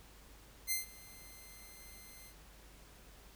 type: tone with ADSR envelope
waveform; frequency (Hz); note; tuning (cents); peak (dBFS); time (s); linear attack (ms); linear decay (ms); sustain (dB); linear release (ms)
5% pulse; 2080; C7; -11; -21; 0.67-2.35; 43; 140; -23; 83
effects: added 50 Hz sine -59 dBFS peak until 3.35 s + pink hiss -60 dBFS RMS until 3.35 s